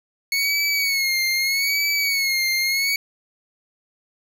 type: tone with vibrato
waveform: 25% pulse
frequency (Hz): 2200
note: C#7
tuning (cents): -14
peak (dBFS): -15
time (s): 0.32-2.96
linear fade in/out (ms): 2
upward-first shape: sine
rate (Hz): 0.8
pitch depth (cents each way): 75
effects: none